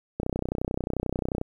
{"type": "click train", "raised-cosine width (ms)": 2, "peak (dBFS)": -14, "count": 39, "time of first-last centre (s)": [0.2, 1.414], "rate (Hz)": 31.3, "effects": ["9-bit"]}